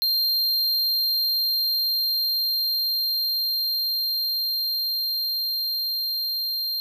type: tone with level ramp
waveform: square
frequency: 4186 Hz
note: C8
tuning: in tune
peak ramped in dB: -20 to -25 dBFS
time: 0.02-6.8 s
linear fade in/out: 0 ms
effects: none